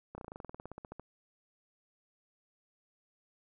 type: slowing click train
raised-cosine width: 1 ms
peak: -30 dBFS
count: 18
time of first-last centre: 0.15-0.996 s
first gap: 30 ms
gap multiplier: 1.06
effects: none

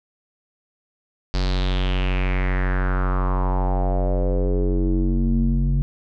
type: tone with low-pass filter sweep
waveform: square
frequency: 46.33 Hz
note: F#1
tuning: 3 cents sharp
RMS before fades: -20 dBFS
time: 1.34-5.82 s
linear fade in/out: 0 ms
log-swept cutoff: 4700 to 170 Hz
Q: 4.4
effects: none

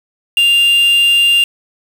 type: tone with quantisation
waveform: triangle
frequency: 2794 Hz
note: F7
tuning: in tune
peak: -6 dBFS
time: 0.37-1.44 s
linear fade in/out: 2 ms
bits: 4
effects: none

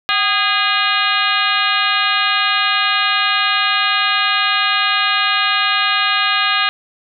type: harmonic tone with a mistuned harmonic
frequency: 410.1 Hz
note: G#4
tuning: 22 cents flat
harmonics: 2 / 3 / 4 / 5 / 6 / 7 / 8 / 9 / 10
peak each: -25 / -19 / -20 / -24 / -22 / -21 / -25 / -23 / -25 dBFS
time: 0.09-6.69 s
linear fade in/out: 0 ms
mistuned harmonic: 2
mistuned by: -110 cents
effects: none

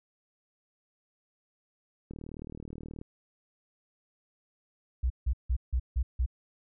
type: click train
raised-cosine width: 3 ms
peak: -29 dBFS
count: 36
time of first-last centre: 2.11-3.014 s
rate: 38.7 Hz
type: tone bursts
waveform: sine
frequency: 62.4 Hz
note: B1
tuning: 19 cents sharp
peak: -24 dBFS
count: 6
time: 5.03-6.262 s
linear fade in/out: 10 ms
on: 72 ms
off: 160 ms
effects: none

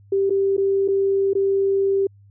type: tone with dropouts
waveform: sine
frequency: 392 Hz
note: G4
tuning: in tune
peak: -16 dBFS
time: 0.12-2.07 s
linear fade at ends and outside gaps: 5 ms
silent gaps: 0.297-0.304 / 0.568-0.578 / 0.879-0.884 / 1.334-1.351 s
effects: added 100 Hz sine -47 dBFS peak until 2.3 s

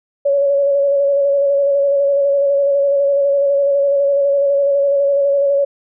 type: tone with vibrato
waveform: sine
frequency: 561 Hz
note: C#5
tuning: 21 cents sharp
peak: -11 dBFS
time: 0.25-5.65 s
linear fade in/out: 10 ms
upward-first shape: square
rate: 12 Hz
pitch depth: 19 cents each way
effects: none

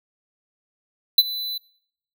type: tone with ADSR envelope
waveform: square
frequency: 4000 Hz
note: B7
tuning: 21 cents sharp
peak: -8 dBFS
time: 1.18-1.58 s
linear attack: 4 ms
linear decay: 38 ms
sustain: -19 dB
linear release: 7 ms
effects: noise-tail reverb RT60 0.7 s tail -24 dB re dry

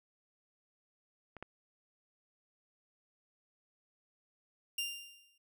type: clicks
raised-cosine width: 0.5 ms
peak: -33 / -28 dBFS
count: 2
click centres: 1.367 / 1.426 s
type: tone with exponential decay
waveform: sawtooth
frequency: 2794 Hz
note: F7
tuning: in tune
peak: -29 dBFS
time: 4.78-5.38 s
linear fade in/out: 5 ms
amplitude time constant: 130 ms
effects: none

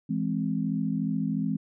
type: chord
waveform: sine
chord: E augmented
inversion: none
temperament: equal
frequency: 164.81 / 207.7 / 261.6 Hz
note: E3 / G#3 / B#3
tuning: 0 / 0 / 0 cents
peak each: -30 / -29 / -30 dBFS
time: 0.09-1.57 s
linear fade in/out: 10 ms
effects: none

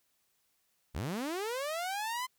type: linear sweep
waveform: sawtooth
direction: up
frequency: 51.91 to 1036 Hz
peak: -30 dBFS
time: 0.94-2.27 s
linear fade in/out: 20 ms
effects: white hiss -75 dBFS RMS until 2.38 s

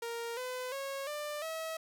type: tone with pitch steps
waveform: sawtooth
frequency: 466.2 / 505.5 / 548 / 594.2 / 644.2 Hz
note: A#4 / B4 / C#5 / D5 / E5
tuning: 0 / +40 / -20 / +20 / -40 cents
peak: -33 dBFS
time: 0.02-1.77 s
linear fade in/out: 5 ms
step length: 350 ms
effects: none

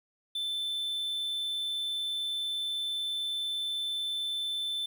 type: tone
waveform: triangle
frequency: 3531 Hz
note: A7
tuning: 5 cents sharp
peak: -29 dBFS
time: 0.35-4.86 s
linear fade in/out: 5 ms
effects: 10-bit

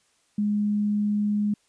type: tone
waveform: sine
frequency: 207.7 Hz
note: G#3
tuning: in tune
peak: -21 dBFS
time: 0.38-1.54 s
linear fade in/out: 5 ms
effects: white hiss -66 dBFS RMS until 1.68 s + resampled to 22050 Hz

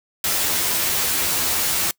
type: noise with comb filter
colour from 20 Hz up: white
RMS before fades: -21 dBFS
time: 0.24-1.91 s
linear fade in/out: 2 ms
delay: 12 ms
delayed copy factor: +0.85
effects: noise-tail reverb RT60 0.1 s tail -24 dB re dry

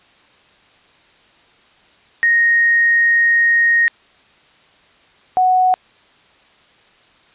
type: tone pair in turn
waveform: sine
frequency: 1864.7 / 740 Hz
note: A#6 / F#5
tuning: 0 / 0 cents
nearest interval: octave + major third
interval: 1600 cents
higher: first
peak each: -10 dBFS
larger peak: neither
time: 2.23-3.88 / 5.37-5.74 s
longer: first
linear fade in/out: 0 ms
effects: white hiss -51 dBFS RMS until 7.34 s + resampled to 8000 Hz

